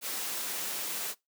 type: high-pass noise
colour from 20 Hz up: white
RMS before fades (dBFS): -35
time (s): 0.01-1.15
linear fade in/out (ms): 50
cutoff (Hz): 230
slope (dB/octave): 12
effects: noise-tail reverb RT60 0.2 s tail -23 dB re dry